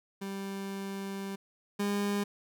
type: tone pair in turn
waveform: 30% pulse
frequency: 196 / 202.9 Hz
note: G3 / G#3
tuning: 0 / -40 cents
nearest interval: minor second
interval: 60 cents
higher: second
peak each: -33 / -26 dBFS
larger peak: second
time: 0.21-1.36 / 1.79-2.24 s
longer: first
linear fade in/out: 10 ms
effects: none